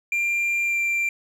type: tone with pitch glide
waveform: triangle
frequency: 2383 to 2364 Hz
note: D7 to D7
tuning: +25 to +11 cents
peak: -19 dBFS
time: 0.12-1.09 s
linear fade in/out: 2 ms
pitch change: -14 cents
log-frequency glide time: 0.64-0.79 s
effects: none